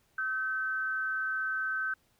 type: tone pair together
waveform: sine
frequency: 1293 / 1537.6 Hz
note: E6 / G6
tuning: -34 / -34 cents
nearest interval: minor third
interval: 300 cents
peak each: -38 / -30 dBFS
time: 0.18-1.94 s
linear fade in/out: 5 ms
effects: pink hiss -70 dBFS RMS until 2.19 s